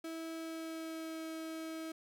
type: tone with pitch glide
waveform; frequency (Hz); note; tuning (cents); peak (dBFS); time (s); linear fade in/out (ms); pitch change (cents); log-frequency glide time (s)
35% pulse; 325.6 to 321.5; E4 to E4; -21 to -43; -39; 0.04-1.92; 5; -22; 0.34-1.19
effects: none